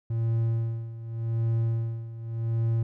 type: tone with tremolo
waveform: triangle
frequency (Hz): 114.4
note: A#2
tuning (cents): -32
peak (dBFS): -20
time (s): 0.1-2.83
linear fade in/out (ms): 5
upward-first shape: sine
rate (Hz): 0.86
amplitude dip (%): 80
effects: none